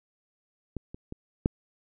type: clicks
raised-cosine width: 3 ms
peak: -20 / -27 / -24 / -9 dBFS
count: 4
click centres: 0.767 / 0.945 / 1.124 / 1.459 s
effects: none